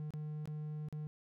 triangle tone with dropouts, 151.9 Hz, D#3, 41 cents flat, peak -37 dBFS, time 0-1.07 s, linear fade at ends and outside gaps 0 ms, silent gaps 0.106-0.137 / 0.456-0.475 / 0.886-0.926 s, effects none

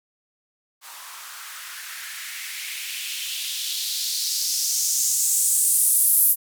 violet noise with band-pass filter sweep, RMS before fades -24 dBFS, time 0.81-6.36 s, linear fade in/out 50 ms, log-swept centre 960 to 12000 Hz, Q 2.7, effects none

